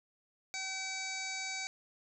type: harmonic tone with a mistuned harmonic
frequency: 765 Hz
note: G5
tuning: 42 cents flat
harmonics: 1 / 2 / 3 / 5 / 6 / 7 / 8 / 9 / 10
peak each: -47 / -49 / -40 / -48 / -44 / -54 / -46 / -47 / -52 dBFS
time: 0.54-1.67 s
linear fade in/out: 0 ms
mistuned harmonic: 9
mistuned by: -29 cents
effects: none